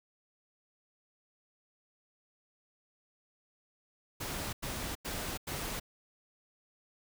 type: noise bursts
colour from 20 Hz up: pink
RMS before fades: -38 dBFS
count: 4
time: 4.2-5.799 s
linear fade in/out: 10 ms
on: 330 ms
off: 93 ms
effects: none